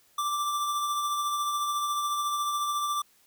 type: tone with tremolo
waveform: square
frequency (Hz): 1174.7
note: D6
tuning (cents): 0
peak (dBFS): -26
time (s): 0.18-3.02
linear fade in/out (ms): 5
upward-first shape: triangle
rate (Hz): 14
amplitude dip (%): 35
effects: white hiss -63 dBFS RMS until 3.26 s